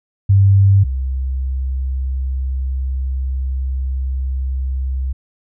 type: tone pair in turn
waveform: sine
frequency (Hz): 98.2 / 65.54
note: G2 / C2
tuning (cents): +4 / +4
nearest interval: perfect fifth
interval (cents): 700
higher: first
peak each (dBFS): -7 / -17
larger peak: first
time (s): 0.29-0.84 / 0.84-5.13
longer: second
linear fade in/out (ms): 10
effects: none